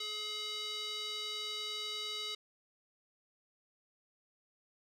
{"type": "tone with band-pass filter", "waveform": "square", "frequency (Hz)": 424.2, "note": "G#4", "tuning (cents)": 37, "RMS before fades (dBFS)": -40, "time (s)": [0, 2.35], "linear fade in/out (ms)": 5, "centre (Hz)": 3900, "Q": 3.3, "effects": []}